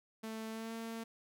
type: tone with pitch glide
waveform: sawtooth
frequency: 221.4 to 227 Hz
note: A3 to A#3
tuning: +11 to -46 cents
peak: -37 dBFS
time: 0.23-1.04 s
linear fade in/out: 10 ms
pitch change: +43 cents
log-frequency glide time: 0.5-0.73 s
effects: none